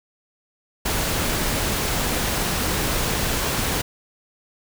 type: noise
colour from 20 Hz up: pink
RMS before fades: -23 dBFS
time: 0.85-3.82 s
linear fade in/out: 10 ms
effects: none